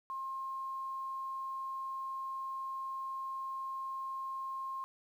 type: tone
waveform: sine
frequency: 1066 Hz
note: C6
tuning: 32 cents sharp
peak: -37 dBFS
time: 0.1-4.84 s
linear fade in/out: 0 ms
effects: 11-bit